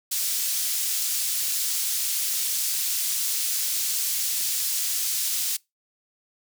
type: high-pass noise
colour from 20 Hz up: pink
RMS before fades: -26 dBFS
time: 0.11-5.57 s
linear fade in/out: 10 ms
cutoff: 5400 Hz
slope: 12 dB/octave
effects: noise-tail reverb RT60 0.2 s tail -24 dB re dry